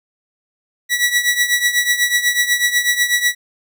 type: tone with tremolo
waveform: sawtooth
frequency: 1942 Hz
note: B6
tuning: 30 cents flat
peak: -7 dBFS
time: 0.89-3.35 s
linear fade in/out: 50 ms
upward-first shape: triangle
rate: 8.1 Hz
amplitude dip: 80%
effects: none